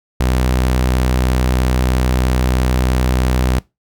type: tone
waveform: sawtooth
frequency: 63.1 Hz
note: B1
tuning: 38 cents sharp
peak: -9 dBFS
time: 0.2-3.59 s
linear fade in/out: 5 ms
effects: noise-tail reverb RT60 0.2 s tail -21 dB re dry